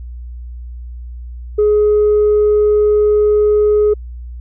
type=tone; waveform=sine; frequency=420 Hz; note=G#4; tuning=19 cents sharp; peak=-7 dBFS; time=1.58-3.94 s; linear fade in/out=10 ms; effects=tanh soft clip ceiling -6 dBFS + added 60 Hz sine -26 dBFS peak until 4.4 s